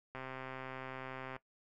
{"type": "click train", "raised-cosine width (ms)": 0.5, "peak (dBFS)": -29, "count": 160, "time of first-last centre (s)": [0.15, 1.364], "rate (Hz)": 131, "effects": ["noise-tail reverb RT60 0.1 s tail -18 dB re dry"]}